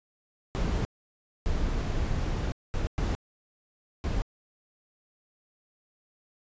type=noise bursts at uneven times; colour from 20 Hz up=brown; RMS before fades=-28 dBFS; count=5; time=0.55-0.85 / 1.46-2.52 / 2.74-2.87 / 2.98-3.15 / 4.04-4.22 s; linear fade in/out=0 ms; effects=resampled to 16000 Hz